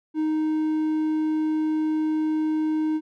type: tone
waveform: triangle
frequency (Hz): 311.1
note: D#4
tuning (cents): 0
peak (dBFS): -19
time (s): 0.14-3.01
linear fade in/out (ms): 50
effects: none